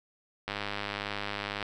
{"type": "click train", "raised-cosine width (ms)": 0.3, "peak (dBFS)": -17, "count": 118, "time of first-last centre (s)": [0.48, 1.627], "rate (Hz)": 102, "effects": []}